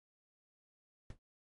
brown noise with exponential decay, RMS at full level -40 dBFS, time 1.1-1.19 s, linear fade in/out 2 ms, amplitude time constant 18 ms, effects MP3 48 kbps

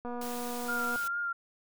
click train, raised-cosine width 1 ms, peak -26 dBFS, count 221, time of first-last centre 0.05-0.959 s, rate 242 Hz
white noise, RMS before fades -43 dBFS, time 0.21-1.08 s, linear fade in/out 5 ms
sine tone with vibrato, 1400 Hz, F6, 4 cents sharp, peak -30 dBFS, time 0.68-1.33 s, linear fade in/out 10 ms, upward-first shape sine, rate 4.4 Hz, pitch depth 21 cents each way
effects none

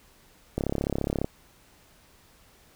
click train, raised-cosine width 2 ms, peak -13 dBFS, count 24, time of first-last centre 0.58-1.245 s, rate 34.6 Hz, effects pink hiss -58 dBFS RMS until 2.75 s

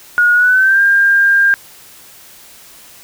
sine tone with pitch glide, 1443 to 1601.1 Hz, F#6 to G6, -44 to +36 cents, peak -7 dBFS, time 0.18-1.54 s, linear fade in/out 0 ms, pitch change +180 cents, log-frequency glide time 0.34-0.81 s, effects white hiss -40 dBFS RMS until 3.03 s

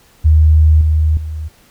sine tone with level steps, 77.78 Hz, D#2, in tune, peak -5 / -9 / -20 dBFS, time 0.24-1.49 s, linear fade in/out 20 ms, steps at 0.81 / 1.17 s, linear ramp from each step 2 ms, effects pink hiss -49 dBFS RMS until 1.7 s

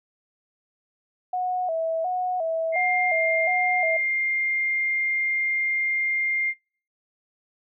sine tone with vibrato, 690 Hz, F5, 21 cents flat, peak -23 dBFS, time 1.33-3.97 s, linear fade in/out 5 ms, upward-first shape square, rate 1.4 Hz, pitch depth 100 cents each way
sine tone, 2110 Hz, C7, 14 cents sharp, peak -22 dBFS, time 2.72-6.54 s, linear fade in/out 50 ms
effects noise-tail reverb RT60 0.5 s tail -24 dB re dry

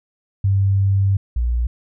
sine tone pair in turn, 98 / 59.39 Hz, G2 / A#1, 0 / +33 cents, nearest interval major sixth, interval 867 cents, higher first, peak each -13 / -16 dBFS, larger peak first, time 0.44-1.17 / 1.36-1.67 s, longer first, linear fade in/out 5 ms, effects none

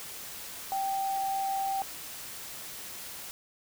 sine tone in noise, 780 Hz, G5, 9 cents flat, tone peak -28 dBFS, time 0.72-1.82 s, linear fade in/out 0 ms, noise white, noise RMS -42 dBFS, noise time 0-3.31 s, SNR +11 dB, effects none

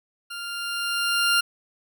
20% pulse tone with level ramp, 1396.9 Hz, F6, in tune, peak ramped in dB -28 to -12 dBFS, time 0.3-1.41 s, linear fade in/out 10 ms, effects none

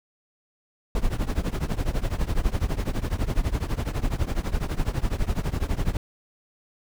brown noise with tremolo, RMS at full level -21 dBFS, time 0.95-5.97 s, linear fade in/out 2 ms, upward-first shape triangle, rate 12 Hz, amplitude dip 95%, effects none

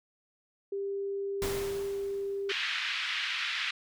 sine tone, 396.6 Hz, G4, 20 cents sharp, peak -31 dBFS, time 0.72-2.52 s, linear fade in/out 5 ms
pink noise with exponential decay, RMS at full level -34 dBFS, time 1.42-2.71 s, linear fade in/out 0 ms, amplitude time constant 280 ms
white band-pass noise, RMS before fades -33 dBFS, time 2.49-3.71 s, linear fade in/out 5 ms, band 1500 to 3400 Hz, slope 24 dB/octave
effects none

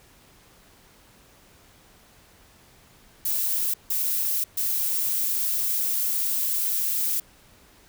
violet noise bursts at uneven times, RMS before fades -25 dBFS, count 3, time 3.25-3.74 / 3.9-4.44 / 4.57-7.2 s, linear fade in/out 5 ms, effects pink hiss -55 dBFS RMS until 7.88 s

